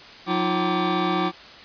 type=tone cluster; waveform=square; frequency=181.5 / 316.5 / 351.9 / 762 / 1167 Hz; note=F#3 / D#4 / F4 / G5 / D6; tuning=-33 / +30 / +13 / -49 / -11 cents; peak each=-28 dBFS; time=0.26-1.32 s; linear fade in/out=50 ms; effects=white hiss -43 dBFS RMS until 1.64 s + resampled to 11025 Hz